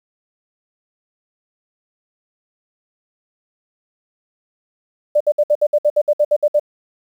sine tone bursts, 593 Hz, D5, 17 cents sharp, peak -10 dBFS, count 13, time 5.15-6.597 s, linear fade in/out 10 ms, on 55 ms, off 61 ms, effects 8-bit

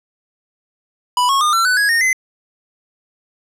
square tone with pitch steps, 987.8 / 1096 / 1216.1 / 1349.4 / 1497.2 / 1661.3 / 1843.3 / 2045 Hz, B5 / C#6 / D#6 / E6 / F#6 / G#6 / A#6 / C7, 0 / -20 / -40 / +40 / +20 / 0 / -20 / -40 cents, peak -13 dBFS, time 1.17-2.13 s, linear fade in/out 2 ms, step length 120 ms, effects low-pass 11000 Hz 12 dB/octave

